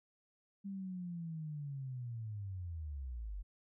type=linear sweep; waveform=sine; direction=down; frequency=200 to 44.59 Hz; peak=-40 dBFS; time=0.64-3.43 s; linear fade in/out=20 ms; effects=none